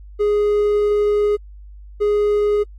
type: tone pair in turn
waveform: triangle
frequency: 415.3 / 415.3 Hz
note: G#4 / G#4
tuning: 0 / 0 cents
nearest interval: unison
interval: 0 cents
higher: neither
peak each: -12 / -12 dBFS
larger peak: neither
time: 0.19-1.37 / 2-2.64 s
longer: first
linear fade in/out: 20 ms
effects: added 50 Hz sine -36 dBFS peak until 2.78 s + AAC 48 kbps